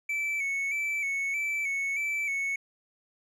triangle tone with vibrato, 2264 Hz, C#7, 36 cents sharp, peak -26 dBFS, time 0.09-2.56 s, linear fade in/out 5 ms, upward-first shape square, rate 1.6 Hz, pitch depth 43 cents each way, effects none

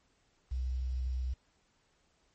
sine tone with quantisation, 63.5 Hz, B1, 49 cents sharp, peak -31 dBFS, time 0.51-1.34 s, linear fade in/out 10 ms, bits 10, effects pink hiss -72 dBFS RMS until 2.34 s + MP3 32 kbps

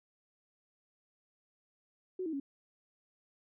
sine tone with pitch steps, 370 / 320.2 / 277.2 Hz, F#4 / D#4 / C#4, 0 / +50 / 0 cents, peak -34 dBFS, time 2.19-2.4 s, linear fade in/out 5 ms, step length 70 ms, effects none

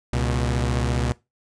sawtooth tone pair together, 67.8 / 120.8 Hz, C#2 / B2, -38 / -38 cents, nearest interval minor seventh, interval 1000 cents, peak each -20 dBFS, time 0.13-1.12 s, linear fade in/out 0 ms, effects noise-tail reverb RT60 0.2 s tail -18 dB re dry + resampled to 22050 Hz

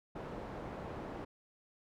white low-pass noise, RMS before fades -44 dBFS, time 0.15-1.25 s, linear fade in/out 10 ms, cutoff 670 Hz, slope 12 dB/octave, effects none

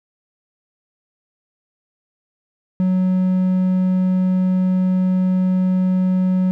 triangle tone, 185 Hz, F#3, in tune, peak -12 dBFS, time 2.8-6.51 s, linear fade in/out 0 ms, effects none

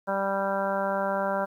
harmonic tone, 196 Hz, G3, in tune, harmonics 1 / 2 / 3 / 4 / 5 / 6 / 7 / 8, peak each -34 / -38 / -28 / -33 / -32 / -42 / -34 / -37 dBFS, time 0.07-1.46 s, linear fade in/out 20 ms, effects 10-bit

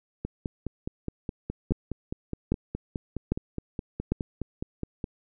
two click trains, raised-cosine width 3 ms, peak -11 / -18 dBFS, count 4 / 24, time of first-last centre 1.72-4.12 / 0.25-5.042 s, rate 1.25 / 4.8 Hz, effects none

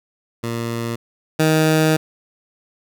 15% pulse tone pair in turn, 116.54 / 157.08 Hz, A#2 / D#3, 0 / +17 cents, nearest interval perfect fourth, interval 517 cents, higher second, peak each -16 / -7 dBFS, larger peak second, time 0.43-0.96 / 1.39-1.97 s, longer second, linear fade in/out 10 ms, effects none

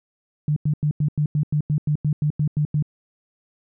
sine tone bursts, 149.3 Hz, D3, 29 cents sharp, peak -17 dBFS, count 14, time 0.48-2.825 s, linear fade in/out 2 ms, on 83 ms, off 91 ms, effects none

